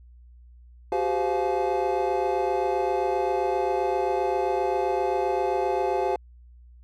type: tone cluster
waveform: triangle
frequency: 372.6 / 400.2 / 515 / 703 / 851 Hz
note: F#4 / G4 / C5 / F5 / G#5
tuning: +12 / +36 / -28 / +11 / +42 cents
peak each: -27 dBFS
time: 0.92-6.16 s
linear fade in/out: 2 ms
effects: added 60 Hz sine -47 dBFS peak until 6.83 s